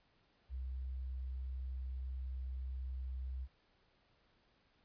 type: tone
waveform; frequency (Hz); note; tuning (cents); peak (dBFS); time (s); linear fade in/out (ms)
sine; 64.4; C2; -27; -39; 0.49-3.48; 50
effects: pink hiss -73 dBFS RMS until 4.84 s + resampled to 11025 Hz